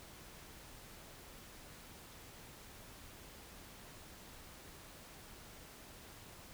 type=silence; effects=pink hiss -55 dBFS RMS until 6.53 s